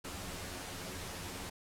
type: noise with comb filter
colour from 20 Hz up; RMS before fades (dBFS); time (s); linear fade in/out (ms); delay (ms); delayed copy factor
pink; -43; 0.04-1.5; 10; 11; +0.75
effects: low-pass 12000 Hz 12 dB/octave